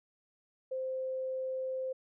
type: tone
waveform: sine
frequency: 521 Hz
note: C5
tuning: 7 cents flat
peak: -33 dBFS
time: 0.71-1.93 s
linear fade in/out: 10 ms
effects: none